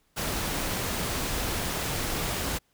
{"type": "noise", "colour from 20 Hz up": "pink", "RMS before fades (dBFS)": -30, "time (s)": [0.16, 2.59], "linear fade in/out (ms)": 20, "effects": ["pink hiss -69 dBFS RMS until 2.73 s"]}